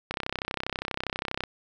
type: click train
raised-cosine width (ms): 0.3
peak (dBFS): -13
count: 44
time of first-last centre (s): 0.11-1.437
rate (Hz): 32.4
effects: none